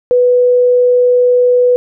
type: tone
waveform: sine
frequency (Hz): 493.9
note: B4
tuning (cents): 0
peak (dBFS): -6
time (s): 0.11-1.76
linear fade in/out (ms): 0
effects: none